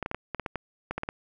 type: clicks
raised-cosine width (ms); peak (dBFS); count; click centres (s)
0.5; -16; 12; 0.027 / 0.061 / 0.114 / 0.146 / 0.347 / 0.397 / 0.462 / 0.557 / 0.91 / 0.98 / 1.034 / 1.089
effects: none